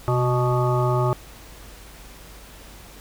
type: harmonic tone with a mistuned harmonic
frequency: 123.47 Hz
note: B2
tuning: in tune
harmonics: 1 / 3 / 5 / 7 / 9 / 10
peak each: -20 / -25 / -27 / -28 / -30 / -30 dBFS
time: 0.08-1.13 s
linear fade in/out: 0 ms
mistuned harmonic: 1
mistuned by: +53 cents
effects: added 50 Hz sine -45 dBFS peak until 3 s + pink hiss -45 dBFS RMS until 3 s